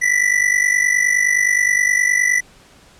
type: ring-modulated tone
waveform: square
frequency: 1975.5 Hz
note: B6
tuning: in tune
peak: -11 dBFS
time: 0.01-2.41 s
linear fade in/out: 20 ms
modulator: 24.8 Hz
effects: pink hiss -48 dBFS RMS until 2.99 s + low-pass 9000 Hz 12 dB/octave